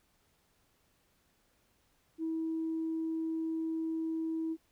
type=tone; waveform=sine; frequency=323.2 Hz; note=E4; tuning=34 cents flat; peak=-31 dBFS; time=2.18-4.57 s; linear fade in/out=50 ms; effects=tanh soft clip ceiling -27 dBFS + pink hiss -72 dBFS RMS until 4.71 s